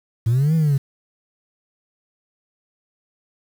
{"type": "linear two-way sweep", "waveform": "sine", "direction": "up then down", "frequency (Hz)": [108.5, 164.81, 133.5], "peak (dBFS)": -12, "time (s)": [0.26, 0.78], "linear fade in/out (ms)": 10, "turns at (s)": 0.55, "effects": ["tanh soft clip ceiling -13 dBFS", "7-bit"]}